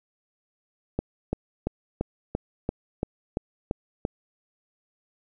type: click train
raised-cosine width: 2 ms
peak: -12 dBFS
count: 10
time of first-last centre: 0.99-4.051 s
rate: 2.94 Hz
effects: none